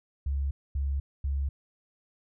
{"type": "tone bursts", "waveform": "sine", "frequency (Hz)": 69.3, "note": "C#2", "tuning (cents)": 0, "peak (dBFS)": -26, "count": 3, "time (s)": [0.26, 1.49], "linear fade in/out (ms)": 5, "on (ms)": 250, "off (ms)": 240, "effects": []}